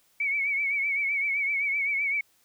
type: tone with vibrato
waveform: sine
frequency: 2249 Hz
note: C#7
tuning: 24 cents sharp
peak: -24 dBFS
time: 0.2-2.21 s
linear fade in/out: 5 ms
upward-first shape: triangle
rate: 7.8 Hz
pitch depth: 75 cents each way
effects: white hiss -65 dBFS RMS until 2.44 s